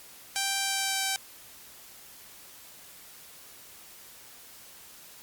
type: tone with pitch glide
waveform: 5% pulse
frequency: 784 to 775.4 Hz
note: G5 to G5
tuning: 0 to -19 cents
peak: -15 dBFS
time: 0.36-1.16 s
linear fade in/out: 0 ms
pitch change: -19 cents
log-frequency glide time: 0.61-1.04 s
effects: white hiss -50 dBFS RMS until 5.22 s + Opus 48 kbps